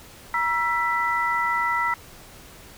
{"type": "tone cluster", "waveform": "sine", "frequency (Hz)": [951, 1337, 1980], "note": ["A#5", "E6", "B6"], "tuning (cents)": [34, 24, 4], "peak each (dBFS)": -25, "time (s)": [0.34, 1.94], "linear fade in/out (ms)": 2, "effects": ["pink hiss -46 dBFS RMS until 2.77 s"]}